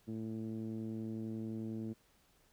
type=tone with low-pass filter; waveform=10% pulse; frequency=111 Hz; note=A2; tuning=16 cents sharp; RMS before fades=-41 dBFS; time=0.07-1.94 s; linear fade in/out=20 ms; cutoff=270 Hz; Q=2.3; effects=pink hiss -70 dBFS RMS until 2.52 s